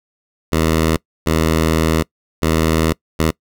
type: tone bursts at uneven times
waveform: 10% pulse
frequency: 80.1 Hz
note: E2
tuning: 49 cents flat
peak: -5 dBFS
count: 4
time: 0.52-0.97 / 1.26-2.03 / 2.42-2.93 / 3.19-3.31 s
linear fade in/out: 10 ms
effects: noise-tail reverb RT60 0.1 s tail -24 dB re dry